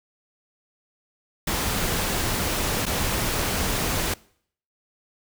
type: noise with dropouts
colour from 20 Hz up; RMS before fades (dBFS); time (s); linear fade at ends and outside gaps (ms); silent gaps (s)
pink; -25; 1.47-4.14; 5; 2.856-2.864
effects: noise-tail reverb RT60 0.6 s tail -23 dB re dry